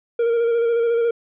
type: tone with vibrato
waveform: triangle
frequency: 466.2 Hz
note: A#4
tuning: in tune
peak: -14 dBFS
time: 0.19-1.11 s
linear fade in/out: 5 ms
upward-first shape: square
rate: 14 Hz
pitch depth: 21 cents each way
effects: resampled to 8000 Hz